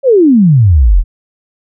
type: exponential sweep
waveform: sine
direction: down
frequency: 571 to 36.16 Hz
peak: -3 dBFS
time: 0.03-1.04 s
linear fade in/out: 50 ms
effects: none